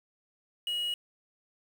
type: tone with quantisation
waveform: triangle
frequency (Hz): 2900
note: F#7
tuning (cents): -35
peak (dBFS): -28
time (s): 0.67-0.94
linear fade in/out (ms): 2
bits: 8
effects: none